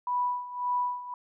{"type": "tone with tremolo", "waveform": "sine", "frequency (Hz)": 985, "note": "B5", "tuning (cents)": -5, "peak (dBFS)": -24, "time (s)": [0.07, 1.14], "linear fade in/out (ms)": 2, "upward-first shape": "sine", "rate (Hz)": 1.8, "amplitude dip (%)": 80, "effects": []}